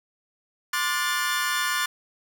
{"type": "chord", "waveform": "sawtooth", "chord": "D dominant seventh", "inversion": "third", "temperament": "equal with one note detuned", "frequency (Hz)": [1046.5, 1174.7, 1442.8, 1760], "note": ["C6", "D6", "F#6", "A6"], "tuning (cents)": [0, 0, -44, 0], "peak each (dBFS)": [-27, -27, -25, -24], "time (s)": [0.73, 1.86], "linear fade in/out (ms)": 5, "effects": []}